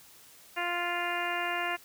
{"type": "harmonic tone", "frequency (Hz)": 349.2, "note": "F4", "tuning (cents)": 0, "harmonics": [1, 2, 3, 4, 5, 6, 7, 8], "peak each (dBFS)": [-40, -35, -37, -38, -36, -38, -40, -39], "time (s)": [0.56, 1.77], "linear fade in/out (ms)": 20, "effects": ["white hiss -55 dBFS RMS until 1.84 s"]}